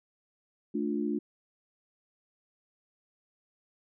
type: chord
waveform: sine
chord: D minor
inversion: second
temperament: just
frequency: 220.2 / 293.7 / 352.4 Hz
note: A3 / D4 / F4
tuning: +2 / 0 / +16 cents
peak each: -32 / -32 / -34 dBFS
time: 0.74-1.19 s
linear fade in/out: 10 ms
effects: none